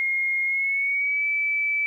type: tone with pitch glide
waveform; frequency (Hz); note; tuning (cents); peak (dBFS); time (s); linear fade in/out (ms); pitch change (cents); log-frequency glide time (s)
sine; 2142 to 2309; C7 to D7; +40 to -30; -21; 0-1.86; 0; +130; 0.44-1.26
effects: 10-bit